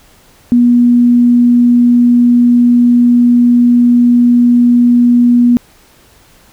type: tone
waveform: sine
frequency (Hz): 241.6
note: B3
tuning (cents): -38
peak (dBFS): -4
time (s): 0.52-5.57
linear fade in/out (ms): 0
effects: pink hiss -45 dBFS RMS until 6.52 s